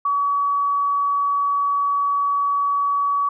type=tone; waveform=sine; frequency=1135 Hz; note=C#6; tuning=41 cents sharp; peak=-17 dBFS; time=0.05-3.29 s; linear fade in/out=5 ms; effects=none